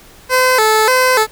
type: tone with vibrato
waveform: 15% pulse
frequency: 471.9 Hz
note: A#4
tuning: 21 cents sharp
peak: -3 dBFS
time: 0.29-1.27 s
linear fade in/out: 50 ms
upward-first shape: square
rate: 1.7 Hz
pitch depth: 140 cents each way
effects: pink hiss -42 dBFS RMS until 1.31 s